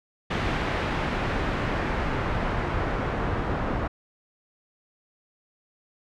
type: noise with low-pass filter sweep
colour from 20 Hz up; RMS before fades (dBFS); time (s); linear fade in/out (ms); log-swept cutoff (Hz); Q
pink; -27; 0.3-3.88; 10; 2500 to 1300; 0.89
effects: none